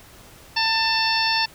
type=harmonic tone with a mistuned harmonic; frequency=890 Hz; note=A5; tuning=20 cents sharp; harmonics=1 / 2 / 3 / 4 / 5 / 6; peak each=-24 / -26 / -26 / -30 / -24 / -26 dBFS; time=0.56-1.46 s; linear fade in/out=10 ms; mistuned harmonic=1; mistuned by=+21 cents; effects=pink hiss -47 dBFS RMS until 1.54 s